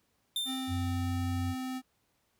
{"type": "tone with exponential decay", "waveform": "45% pulse", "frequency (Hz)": 3590, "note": "A7", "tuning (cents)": 34, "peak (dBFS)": -29, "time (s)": [0.36, 1.15], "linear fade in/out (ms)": 2, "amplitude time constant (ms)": 170}
{"type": "tone with pitch glide", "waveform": "square", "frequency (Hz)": [261.6, 258.1], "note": ["C4", "C4"], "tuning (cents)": [0, -23], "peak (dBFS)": -35, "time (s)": [0.45, 1.82], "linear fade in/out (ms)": 50, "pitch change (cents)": -23, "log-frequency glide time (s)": [0.58, 0.89]}
{"type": "tone", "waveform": "sine", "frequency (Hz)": 92.5, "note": "F#2", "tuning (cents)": 0, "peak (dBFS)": -30, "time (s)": [0.67, 1.55], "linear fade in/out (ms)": 50}
{"effects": ["pink hiss -74 dBFS RMS until 2.39 s", "high-pass 60 Hz 12 dB/octave"]}